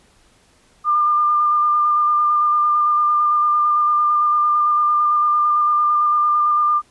sine tone with vibrato, 1200 Hz, D6, 37 cents sharp, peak -13 dBFS, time 0.84-6.82 s, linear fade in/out 50 ms, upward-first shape square, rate 8.9 Hz, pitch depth 11 cents each way, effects pink hiss -55 dBFS RMS until 6.9 s + resampled to 24000 Hz

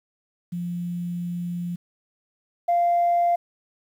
sine tone pair in turn, 174.61 / 694.2 Hz, F3 / F5, 0 / -11 cents, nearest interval 2 octaves, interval 2389 cents, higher second, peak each -26 / -16 dBFS, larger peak second, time 0.52-1.76 / 2.68-3.36 s, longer first, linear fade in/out 10 ms, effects tanh soft clip ceiling -14 dBFS + 9-bit

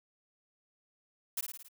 blue noise with echo, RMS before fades -34 dBFS, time 1.37-1.41 s, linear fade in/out 5 ms, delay 55 ms, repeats 5, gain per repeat -4 dB, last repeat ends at 1.685 s, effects none

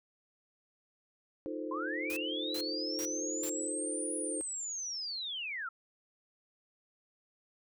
sine chord, F dominant seventh, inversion third, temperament equal, 311.1 / 349.2 / 440 / 523.3 Hz, Eb4 / F4 / A4 / C5, 0 / 0 / 0 / 0 cents, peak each -39 / -43 / -43 / -42 dBFS, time 1.46-4.41 s, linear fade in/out 0 ms
sine linear two-way sweep, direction up then down, 987.8 to 9830 to 1285 Hz, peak -36 dBFS, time 1.71-5.69 s, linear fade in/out 5 ms, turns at 4.16 s
white noise bursts, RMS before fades -43 dBFS, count 4, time 2.1-3.496 s, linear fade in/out 0 ms, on 64 ms, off 380 ms
effects none

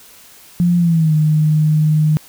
sine tone with pitch glide, 174.61 to 153.77 Hz, F3 to D#3, 0 to -20 cents, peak -10 dBFS, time 0.6-2.17 s, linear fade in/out 0 ms, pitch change -220 cents, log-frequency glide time 0.78-1.14 s, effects white hiss -43 dBFS RMS until 2.28 s

